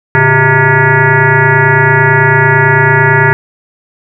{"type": "tone with frequency modulation", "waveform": "sine", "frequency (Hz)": 914, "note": "A#5", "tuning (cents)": -34, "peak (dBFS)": -4, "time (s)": [0.15, 3.33], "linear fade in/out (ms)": 0, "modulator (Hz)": 257, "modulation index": 4.1, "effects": []}